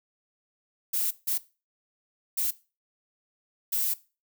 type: noise bursts at uneven times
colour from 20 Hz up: violet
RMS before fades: -27 dBFS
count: 4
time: 0.93-1.11 / 1.27-1.38 / 2.37-2.51 / 3.72-3.94 s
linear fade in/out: 10 ms
effects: noise-tail reverb RT60 0.3 s tail -18 dB re dry